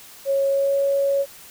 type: tone with pitch glide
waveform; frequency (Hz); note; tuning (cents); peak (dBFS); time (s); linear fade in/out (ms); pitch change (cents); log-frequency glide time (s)
sine; 550 to 555.7; C#5 to C#5; -14 to +4; -17; 0.25-1.26; 50; +18; 0.48-0.75
effects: white hiss -44 dBFS RMS until 1.5 s